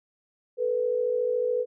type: tone pair together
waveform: sine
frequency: 440 / 493.9 Hz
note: A4 / B4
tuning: 0 / 0 cents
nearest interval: major second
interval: 200 cents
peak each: -29 / -24 dBFS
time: 0.57-1.66 s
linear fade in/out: 50 ms
effects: none